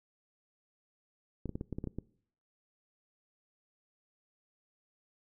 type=clicks; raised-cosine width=3 ms; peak=-24 dBFS; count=9; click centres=1.457 / 1.493 / 1.555 / 1.611 / 1.727 / 1.785 / 1.841 / 1.873 / 1.986 s; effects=noise-tail reverb RT60 0.6 s tail -22 dB re dry